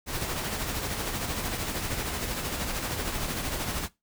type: noise with tremolo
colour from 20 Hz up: pink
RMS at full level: -30 dBFS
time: 0.06-3.89 s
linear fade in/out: 50 ms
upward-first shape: sine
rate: 13 Hz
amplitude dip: 40%
effects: noise-tail reverb RT60 0.2 s tail -19 dB re dry